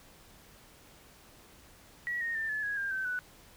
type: tone with pitch steps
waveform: sine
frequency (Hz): 1925 / 1855.1 / 1787.8 / 1722.9 / 1660.4 / 1600.1 / 1542.1 / 1486.1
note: B6 / A#6 / A6 / A6 / G#6 / G6 / G6 / F#6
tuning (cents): -45 / -9 / +27 / -37 / -1 / +35 / -29 / +7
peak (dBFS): -31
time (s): 2.07-3.19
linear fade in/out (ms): 0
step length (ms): 140
effects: pink hiss -57 dBFS RMS until 3.56 s